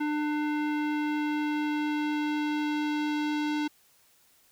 square tone with low-pass filter sweep, 299.3 Hz, D4, 33 cents sharp, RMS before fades -29 dBFS, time 0-3.68 s, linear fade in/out 10 ms, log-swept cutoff 2100 to 4100 Hz, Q 1.2, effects white hiss -63 dBFS RMS until 4.51 s

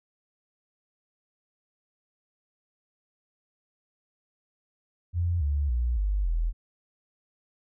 sine tone with pitch steps, 86.6 / 71.99 / 59.84 / 49.74 / 41.34 Hz, F2 / D2 / A#1 / G1 / E1, -14 / -34 / +46 / +26 / +6 cents, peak -23 dBFS, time 5.13-6.53 s, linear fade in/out 50 ms, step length 280 ms, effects none

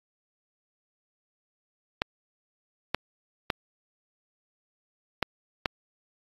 clicks, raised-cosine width 0.3 ms, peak -8 dBFS, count 5, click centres 2.019 / 2.946 / 3.502 / 5.227 / 5.658 s, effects AAC 32 kbps

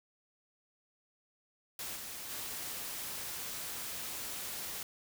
white noise with level steps, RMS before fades -41 / -44 / -41 dBFS, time 1.79-4.83 s, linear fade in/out 2 ms, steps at 1.95 / 2.29 s, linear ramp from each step 20 ms, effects none

